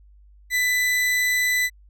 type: tone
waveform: 40% pulse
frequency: 1994 Hz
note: B6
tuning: 16 cents sharp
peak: -18 dBFS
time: 0.5-1.7 s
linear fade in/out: 50 ms
effects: added 50 Hz sine -48 dBFS peak until 1.89 s